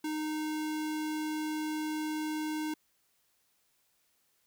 square tone, 308.3 Hz, D#4, 16 cents flat, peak -33 dBFS, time 0.04-2.74 s, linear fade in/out 5 ms, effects white hiss -73 dBFS RMS until 4.46 s

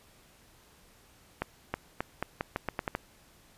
accelerating click train, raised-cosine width 0.5 ms, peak -15 dBFS, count 10, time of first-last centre 1.42-2.95 s, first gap 320 ms, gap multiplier 0.83, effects pink hiss -60 dBFS RMS until 3.57 s + resampled to 32000 Hz

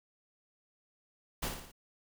pink noise with echo, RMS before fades -35 dBFS, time 1.42-1.49 s, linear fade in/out 10 ms, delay 57 ms, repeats 4, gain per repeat -5 dB, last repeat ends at 1.718 s, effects none

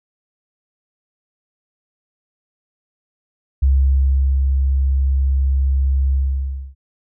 sine tone with ADSR envelope, 67.4 Hz, C#2, 48 cents flat, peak -10 dBFS, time 3.62-6.75 s, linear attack 10 ms, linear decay 760 ms, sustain -3 dB, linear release 610 ms, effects none

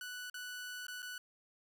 sawtooth tone with dropouts, 1483 Hz, F#6, 4 cents sharp, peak -39 dBFS, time 0.01-1.18 s, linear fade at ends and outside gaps 2 ms, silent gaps 0.299-0.342 / 0.868-0.882 / 1.021-1.027 s, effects none

